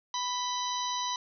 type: harmonic tone with a mistuned harmonic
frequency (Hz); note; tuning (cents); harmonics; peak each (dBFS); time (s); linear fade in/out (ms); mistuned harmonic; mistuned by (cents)
987.8; B5; 0; 1 / 2 / 3 / 4 / 5 / 6; -32 / -45 / -41 / -36 / -44 / -39; 0.14-1.16; 2; 3; +56
effects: none